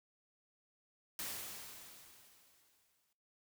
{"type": "noise with exponential decay", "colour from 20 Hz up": "white", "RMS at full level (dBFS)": -41, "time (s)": [1.19, 3.13], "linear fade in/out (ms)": 1, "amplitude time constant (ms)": 420, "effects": ["noise-tail reverb RT60 0.4 s tail -18 dB re dry"]}